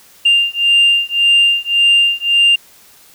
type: beating tone pair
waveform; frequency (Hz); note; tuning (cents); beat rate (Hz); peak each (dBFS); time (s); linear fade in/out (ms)
sine; 2794 / 2795.8; F7 / F7; 0 / +1; 1.8; -11; 0.25-2.56; 10
effects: tanh soft clip ceiling -4 dBFS + white hiss -45 dBFS RMS until 3.14 s